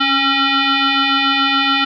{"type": "tone with frequency modulation", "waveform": "sine", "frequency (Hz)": 821, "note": "G#5", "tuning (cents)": -20, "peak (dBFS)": -12, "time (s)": [0, 1.85], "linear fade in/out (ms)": 10, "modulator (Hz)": 545, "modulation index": 5.4, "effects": []}